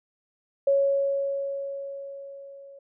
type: tone with level ramp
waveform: sine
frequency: 554.4 Hz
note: C#5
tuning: in tune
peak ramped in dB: -17 to -44 dBFS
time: 0.67-2.79 s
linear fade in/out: 5 ms
effects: none